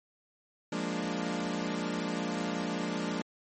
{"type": "chord", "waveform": "sawtooth", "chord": "Bb dominant seventh", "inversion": "second", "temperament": "equal", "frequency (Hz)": [174.61, 207.7, 233.1, 293.7], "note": ["F3", "Ab3", "Bb3", "D4"], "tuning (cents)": [0, 0, 0, 0], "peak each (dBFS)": -33, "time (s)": [0.72, 3.22], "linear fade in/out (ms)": 5, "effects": ["MP3 32 kbps"]}